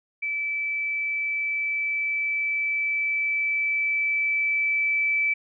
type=tone with level ramp; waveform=sine; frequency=2313 Hz; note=D7; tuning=27 cents flat; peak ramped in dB=-25 to -20 dBFS; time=0.22-5.34 s; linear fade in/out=10 ms; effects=none